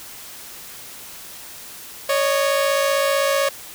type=tone pair together; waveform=sawtooth; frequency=555 / 610.7 Hz; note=C#5 / D#5; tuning=+2 / -32 cents; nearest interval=major second; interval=166 cents; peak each=-14 / -20 dBFS; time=2.09-3.49 s; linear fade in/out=5 ms; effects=white hiss -38 dBFS RMS until 3.74 s